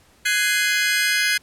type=chord; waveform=sawtooth; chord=Ab dominant seventh; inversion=third; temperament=just; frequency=1495.1 / 1661.2 / 2077 / 2492 Hz; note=Gb6 / Ab6 / C7 / Eb7; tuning=+18 / 0 / -13 / +2 cents; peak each=-21 / -18 / -19 / -23 dBFS; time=0.25-1.38 s; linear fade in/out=10 ms; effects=pink hiss -55 dBFS RMS until 1.42 s + low-pass 12000 Hz 12 dB/octave